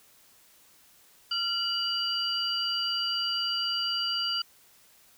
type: tone cluster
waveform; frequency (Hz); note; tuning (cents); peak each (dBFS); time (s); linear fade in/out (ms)
sine; 1382 / 2934 / 4722; F6 / F#7 / D8; -19 / -15 / +9; -35 / -30 / -30; 1.31-4.42; 5
effects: white hiss -59 dBFS RMS until 5.17 s